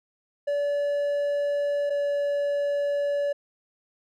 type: tone pair in turn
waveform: triangle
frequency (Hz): 575 / 572.8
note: D5 / D5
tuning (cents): -37 / -43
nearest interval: unison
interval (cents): 6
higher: first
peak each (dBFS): -21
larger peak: neither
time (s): 0.47-1.9 / 1.9-3.33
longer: neither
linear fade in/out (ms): 10
effects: none